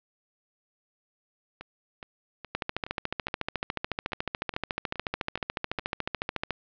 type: two click trains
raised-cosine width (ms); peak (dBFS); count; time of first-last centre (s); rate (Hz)
0.3; -12 / -23; 56 / 11; 2.55-6.507 / 1.61-5.794; 13.9 / 2.39
effects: low-pass 4000 Hz 12 dB/octave